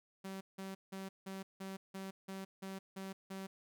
sawtooth tone bursts, 192.3 Hz, G3, 33 cents flat, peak -39 dBFS, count 10, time 0.24-3.47 s, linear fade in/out 10 ms, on 170 ms, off 170 ms, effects none

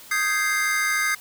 square chord, Ab major seventh, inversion second, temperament equal, 1244.5 / 1568 / 1661.2 / 2093 Hz, Eb6 / G6 / Ab6 / C7, 0 / 0 / 0 / 0 cents, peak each -29 / -28 / -30 / -24 dBFS, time 0.11-1.15 s, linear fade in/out 5 ms, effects white hiss -45 dBFS RMS until 1.2 s

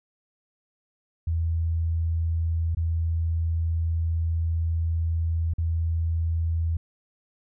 sine tone with dropouts, 82.41 Hz, E2, in tune, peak -22 dBFS, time 1.27-6.77 s, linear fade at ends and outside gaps 5 ms, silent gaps 2.749-2.77 / 5.537-5.582 s, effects none

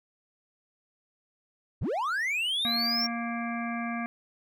triangle linear sweep, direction up, 48.64 to 5588 Hz, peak -25 dBFS, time 1.81-3.07 s, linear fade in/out 10 ms
harmonic tone, 233.9 Hz, A#3, 6 cents sharp, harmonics 1 / 3 / 5 / 7 / 9 / 10, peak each -32 / -37 / -39 / -40 / -42 / -42 dBFS, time 2.65-4.06 s, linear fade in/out 0 ms
effects none

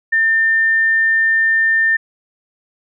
sine tone, 1800 Hz, A6, 39 cents sharp, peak -11 dBFS, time 0.12-1.97 s, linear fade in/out 10 ms, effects none

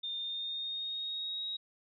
sine tone with pitch glide, 3625 to 3799 Hz, A#7 to A#7, -49 to +32 cents, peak -35 dBFS, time 0.03-1.57 s, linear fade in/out 10 ms, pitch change +81 cents, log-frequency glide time 0.19-1.45 s, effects none

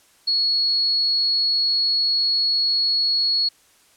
sine tone, 4349 Hz, C#8, 34 cents flat, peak -17 dBFS, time 0.27-3.49 s, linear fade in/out 10 ms, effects white hiss -56 dBFS RMS until 3.96 s + low-pass 11000 Hz 12 dB/octave

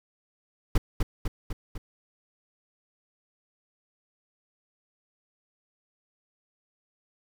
brown noise with echo, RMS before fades -19 dBFS, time 0.75-0.78 s, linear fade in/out 5 ms, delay 250 ms, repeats 4, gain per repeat -4 dB, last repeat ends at 1.78 s, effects none

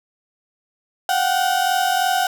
35% pulse tone pair together, 723 / 766 Hz, F#5 / G5, -40 / -40 cents, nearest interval minor second, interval 100 cents, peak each -18 dBFS, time 1.09-2.27 s, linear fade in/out 2 ms, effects none

